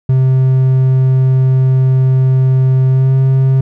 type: tone with pitch glide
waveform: triangle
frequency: 130.81 to 132.87 Hz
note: C3 to C3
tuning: 0 to +27 cents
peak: -5 dBFS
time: 0.09-3.61 s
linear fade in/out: 5 ms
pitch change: +27 cents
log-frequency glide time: 2.89-3.13 s
effects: none